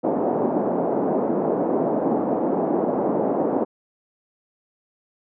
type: band-pass noise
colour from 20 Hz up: pink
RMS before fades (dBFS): -22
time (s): 0.03-3.65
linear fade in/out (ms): 20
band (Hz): 220 to 770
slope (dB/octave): 24
effects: none